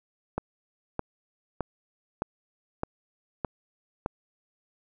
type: click train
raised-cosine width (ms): 1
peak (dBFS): -14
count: 7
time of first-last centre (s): 0.38-4.061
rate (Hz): 1.63
effects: none